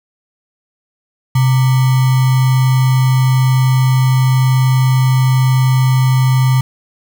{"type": "tone with sample-and-hold", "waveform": "sine", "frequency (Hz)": 129.5, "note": "C3", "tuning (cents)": -17, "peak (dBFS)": -8, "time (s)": [1.35, 6.61], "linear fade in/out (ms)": 5, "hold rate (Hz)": 1050, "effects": []}